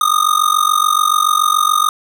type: tone with amplitude modulation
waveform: square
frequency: 1230 Hz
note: D#6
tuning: 20 cents flat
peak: -8 dBFS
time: 0.01-1.89 s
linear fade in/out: 2 ms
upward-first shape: sine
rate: 47 Hz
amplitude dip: 90%
effects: none